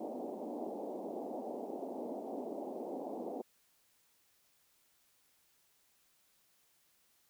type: band-pass noise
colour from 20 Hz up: pink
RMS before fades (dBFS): -42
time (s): 0-3.42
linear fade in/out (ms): 10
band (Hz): 230 to 800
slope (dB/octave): 48
effects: white hiss -72 dBFS RMS until 7.29 s